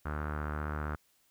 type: tone with low-pass filter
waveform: sawtooth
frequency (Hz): 75.2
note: D2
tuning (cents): +42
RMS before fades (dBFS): -36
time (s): 0.05-0.96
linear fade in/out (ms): 10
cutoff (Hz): 1400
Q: 4.8
effects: white hiss -70 dBFS RMS until 1.3 s

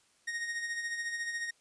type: tone with tremolo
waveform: 45% pulse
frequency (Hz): 1864.7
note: A#6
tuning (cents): 0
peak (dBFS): -32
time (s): 0.27-1.51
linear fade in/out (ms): 10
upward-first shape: sine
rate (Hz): 14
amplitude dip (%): 50
effects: white hiss -68 dBFS RMS until 1.6 s + resampled to 22050 Hz

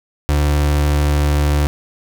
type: tone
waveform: 35% pulse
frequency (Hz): 73.3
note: D2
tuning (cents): -3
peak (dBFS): -11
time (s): 0.29-1.67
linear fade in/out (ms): 0
effects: none

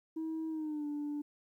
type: tone with pitch glide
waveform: sine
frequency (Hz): 320.1 to 293.5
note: D#4 to D4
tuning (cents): +49 to -1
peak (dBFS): -33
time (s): 0.16-1.22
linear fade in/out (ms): 10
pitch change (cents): -150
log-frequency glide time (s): 0.49-0.86
effects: tanh soft clip ceiling -33 dBFS + 12-bit

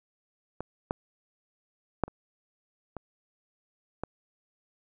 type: clicks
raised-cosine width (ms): 1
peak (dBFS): -20 / -14 / -10 / -29 / -23 / -18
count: 6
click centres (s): 0.606 / 0.909 / 2.037 / 2.08 / 2.967 / 4.036
effects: none

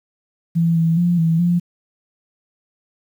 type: tone with pitch steps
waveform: sine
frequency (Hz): 167 / 164.3 / 174.4 / 163.8 / 174.3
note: E3 / E3 / F3 / E3 / F3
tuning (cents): +23 / -5 / -2 / -11 / -3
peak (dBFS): -13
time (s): 0.55-1.6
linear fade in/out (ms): 20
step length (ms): 210
effects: 8-bit

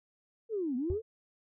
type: linear two-way sweep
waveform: sine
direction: down then up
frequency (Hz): 466.2 to 236.4 to 466.2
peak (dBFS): -30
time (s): 0.49-1.02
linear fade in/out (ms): 50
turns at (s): 0.76
type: tone with exponential decay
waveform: sine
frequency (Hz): 82.5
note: E2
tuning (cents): +2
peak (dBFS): -26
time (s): 0.9-1.01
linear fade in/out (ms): 0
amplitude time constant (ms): 23
effects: tanh soft clip ceiling -21 dBFS

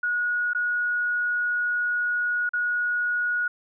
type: tone with dropouts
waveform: sine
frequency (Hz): 1453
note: F#6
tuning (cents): -32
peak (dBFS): -22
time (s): 0.03-3.48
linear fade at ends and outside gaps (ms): 5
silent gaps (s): 0.534-0.548 / 2.492-2.534
effects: none

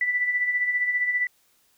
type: tone with tremolo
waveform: sine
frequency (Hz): 1976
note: B6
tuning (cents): 0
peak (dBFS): -19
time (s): 0.01-1.27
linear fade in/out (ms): 2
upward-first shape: sine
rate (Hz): 15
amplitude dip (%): 55
effects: white hiss -64 dBFS RMS until 1.77 s

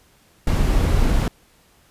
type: noise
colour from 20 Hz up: brown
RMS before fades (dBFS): -17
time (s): 0.47-1.28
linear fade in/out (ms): 2
effects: pink hiss -56 dBFS RMS until 1.9 s + resampled to 32000 Hz

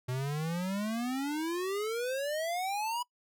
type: exponential sweep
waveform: square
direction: up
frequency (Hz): 123.7 to 987.8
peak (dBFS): -32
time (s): 0.08-3.03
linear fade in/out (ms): 10
effects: noise-tail reverb RT60 0.1 s tail -24 dB re dry

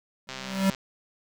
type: tone with exponential growth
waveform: square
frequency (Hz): 193.1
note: G3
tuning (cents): -26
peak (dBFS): -18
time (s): 0.27-0.7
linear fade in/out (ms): 2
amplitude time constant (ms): 92
type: click train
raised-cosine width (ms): 0.2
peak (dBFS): -19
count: 61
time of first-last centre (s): 0.29-0.748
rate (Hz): 131
effects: none

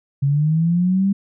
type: linear sweep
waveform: sine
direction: up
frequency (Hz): 136.4 to 200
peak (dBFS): -14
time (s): 0.22-1.13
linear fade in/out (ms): 10
effects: none

